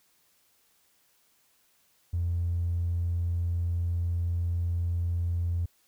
triangle tone, 86 Hz, F2, 26 cents flat, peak -22 dBFS, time 2.13-5.66 s, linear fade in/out 10 ms, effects tanh soft clip ceiling -23 dBFS + white hiss -67 dBFS RMS until 5.87 s

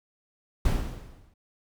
brown noise with exponential decay, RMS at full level -21 dBFS, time 0.65-1.34 s, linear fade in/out 5 ms, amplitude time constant 150 ms, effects none

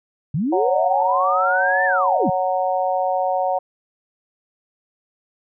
sine linear two-way sweep, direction up then down, 126.5 to 1802 to 126.5 Hz, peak -18 dBFS, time 0.34-2.3 s, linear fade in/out 5 ms, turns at 1.85 s
harmonic tone, 185 Hz, F#3, in tune, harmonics 3 / 4 / 5, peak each -22 / -20 / -26 dBFS, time 0.52-3.59 s, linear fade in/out 10 ms
effects none

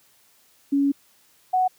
sine tone pair in turn, 280.1 / 741.3 Hz, C#4 / F#5, +18 / +3 cents, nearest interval octave + perfect fourth, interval 1685 cents, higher second, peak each -17 dBFS, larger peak neither, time 0.72-0.92 / 1.53-1.68 s, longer first, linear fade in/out 10 ms, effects white hiss -59 dBFS RMS until 1.78 s + high-pass 60 Hz 12 dB/octave

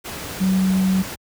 sine tone in noise, 188.7 Hz, F#3, 34 cents sharp, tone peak -15 dBFS, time 0.4-1.03 s, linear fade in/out 20 ms, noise pink, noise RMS -31 dBFS, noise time 0.04-1.16 s, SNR +13 dB, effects high-pass 60 Hz 12 dB/octave

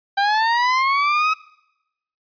30% pulse linear sweep, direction up, 784 to 1283 Hz, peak -13 dBFS, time 0.17-1.34 s, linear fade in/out 10 ms, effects noise-tail reverb RT60 0.9 s tail -23 dB re dry + resampled to 11025 Hz

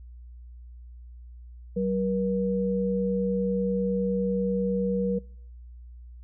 sine tone pair together, 190 / 478.8 Hz, F#3 / A#4, +46 / +46 cents, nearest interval octave + major third, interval 1600 cents, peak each -26 / -27 dBFS, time 1.76-5.19 s, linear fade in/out 10 ms, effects noise-tail reverb RT60 0.6 s tail -25 dB re dry + added 60 Hz sine -42 dBFS peak until 6.23 s

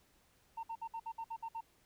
sine tone bursts, 909 Hz, A#5, 44 cents flat, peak -37 dBFS, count 9, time 0.57-1.609 s, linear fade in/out 10 ms, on 63 ms, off 59 ms, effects tanh soft clip ceiling -37 dBFS + pink hiss -70 dBFS RMS until 1.85 s

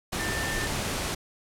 sine tone in noise, 1788 Hz, A6, 27 cents sharp, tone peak -32 dBFS, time 0.19-0.67 s, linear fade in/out 10 ms, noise pink, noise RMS -30 dBFS, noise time 0.12-1.15 s, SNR -5 dB, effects low-pass 11000 Hz 12 dB/octave

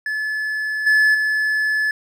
triangle tone with level steps, 1725 Hz, A6, 35 cents flat, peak -19 / -10 / -15 dBFS, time 0.06-1.91 s, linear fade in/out 2 ms, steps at 0.86 / 1.14 s, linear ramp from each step 10 ms, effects none

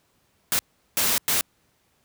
white noise bursts at uneven times, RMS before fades -22 dBFS, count 3, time 0.52-0.59 / 0.97-1.18 / 1.28-1.41 s, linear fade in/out 0 ms, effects pink hiss -66 dBFS RMS until 2.04 s + high-pass 60 Hz 12 dB/octave

